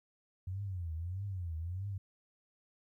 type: tone with vibrato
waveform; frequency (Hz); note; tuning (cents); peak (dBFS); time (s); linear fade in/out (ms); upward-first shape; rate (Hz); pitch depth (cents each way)
sine; 89.6; F2; +45; -36; 0.47-1.98; 5; triangle; 1.6; 230
effects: 13-bit